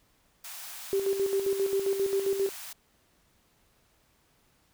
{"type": "high-pass noise", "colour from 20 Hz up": "white", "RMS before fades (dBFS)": -42, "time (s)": [0.44, 2.73], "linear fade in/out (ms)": 5, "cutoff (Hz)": 660, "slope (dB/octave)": 48}
{"type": "tone with tremolo", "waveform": "sine", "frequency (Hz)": 391.8, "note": "G4", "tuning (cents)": -1, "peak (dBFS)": -23, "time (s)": [0.93, 2.49], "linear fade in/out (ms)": 0, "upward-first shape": "square", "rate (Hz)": 7.5, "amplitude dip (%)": 55}
{"effects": ["pink hiss -67 dBFS RMS until 4.73 s"]}